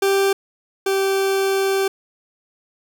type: tone pair in turn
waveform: 40% pulse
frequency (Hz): 392 / 388.8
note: G4 / G4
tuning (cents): 0 / -14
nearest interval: unison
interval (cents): 14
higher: first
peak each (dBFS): -14 / -16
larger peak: first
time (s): 0.02-0.33 / 0.86-1.88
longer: second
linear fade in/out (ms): 5
effects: none